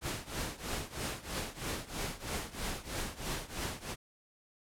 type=noise with tremolo; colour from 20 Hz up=pink; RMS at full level=-35 dBFS; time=0.01-3.96 s; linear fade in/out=50 ms; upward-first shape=triangle; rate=3.1 Hz; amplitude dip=90%; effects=low-pass 12000 Hz 12 dB/octave